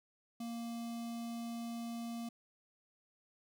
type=tone with notch filter; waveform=square; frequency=233.1 Hz; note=A#3; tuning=in tune; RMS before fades=-42 dBFS; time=0.4-2.29 s; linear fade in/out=5 ms; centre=1700 Hz; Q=1.2; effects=none